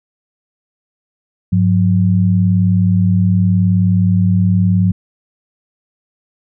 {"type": "tone pair together", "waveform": "sine", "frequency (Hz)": [101.25, 180.4], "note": ["G#2", "F#3"], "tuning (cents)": [-43, -44], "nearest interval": "minor seventh", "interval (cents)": 999, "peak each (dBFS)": -12, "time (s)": [1.52, 4.92], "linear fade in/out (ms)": 10, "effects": []}